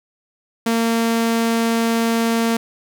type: tone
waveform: sawtooth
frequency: 229.1 Hz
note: A#3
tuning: 30 cents flat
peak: -12 dBFS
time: 0.66-2.57 s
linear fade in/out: 5 ms
effects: none